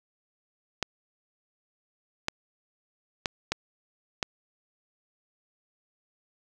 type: clicks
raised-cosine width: 0.2 ms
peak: -9 dBFS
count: 5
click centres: 0.827 / 2.284 / 3.258 / 3.52 / 4.228 s
effects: none